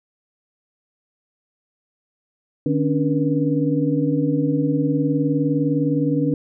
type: tone cluster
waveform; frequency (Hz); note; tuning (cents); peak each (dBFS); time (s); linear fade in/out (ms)
sine; 151 / 270.8 / 290.4 / 482.4; D3 / C#4 / D4 / B4; +48 / -40 / -19 / -41; -22 / -22 / -21 / -26; 2.66-6.34; 2
effects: none